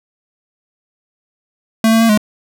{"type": "tone with pitch steps", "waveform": "square", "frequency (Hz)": [223.4, 224.9, 227.8, 210.9], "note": ["A3", "A3", "A#3", "G#3"], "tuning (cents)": [27, 38, -40, 27], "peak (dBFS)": -9, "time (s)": [1.84, 2.176], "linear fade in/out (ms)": 2, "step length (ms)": 84, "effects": []}